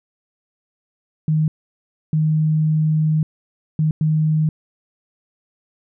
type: tone bursts at uneven times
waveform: sine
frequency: 155.56 Hz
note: D#3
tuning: in tune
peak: -14 dBFS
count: 4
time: 1.28-1.48 / 2.13-3.23 / 3.79-3.91 / 4.01-4.49 s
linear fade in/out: 2 ms
effects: none